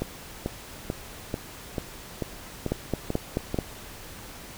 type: two click trains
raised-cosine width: 2 ms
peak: -14 / -11 dBFS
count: 9 / 5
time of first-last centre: 0.02-3.544 / 2.72-3.588 s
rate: 2.27 / 4.61 Hz
effects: pink hiss -43 dBFS RMS until 4.57 s